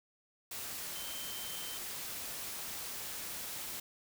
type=tone in noise; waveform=sine; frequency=3113 Hz; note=G7; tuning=13 cents flat; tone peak=-47 dBFS; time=0.95-1.78 s; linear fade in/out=5 ms; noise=white; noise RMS=-42 dBFS; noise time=0.51-3.8 s; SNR=-8 dB; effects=none